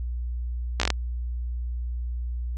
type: slowing click train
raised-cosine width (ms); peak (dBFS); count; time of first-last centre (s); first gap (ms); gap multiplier
0.2; -5; 6; 0.8-0.903; 15; 1.16
effects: added 60 Hz sine -27 dBFS peak until 2.57 s + AAC 32 kbps